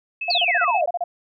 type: tone with tremolo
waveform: sine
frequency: 2597 Hz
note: E7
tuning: 26 cents flat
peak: -23 dBFS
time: 0.21-0.81 s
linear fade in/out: 5 ms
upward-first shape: sine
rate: 15 Hz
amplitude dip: 50%
type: tone bursts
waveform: sine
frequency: 701 Hz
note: F5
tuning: 6 cents sharp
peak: -20 dBFS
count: 12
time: 0.28-1.04 s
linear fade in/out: 5 ms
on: 34 ms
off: 32 ms
type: exponential sweep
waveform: sine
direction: down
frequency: 4728 to 555 Hz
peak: -18 dBFS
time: 0.3-0.86 s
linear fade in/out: 5 ms
type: tone with exponential growth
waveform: sine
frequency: 1969 Hz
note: B6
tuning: 6 cents flat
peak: -24 dBFS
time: 0.49-0.65 s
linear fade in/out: 5 ms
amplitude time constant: 33 ms
effects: none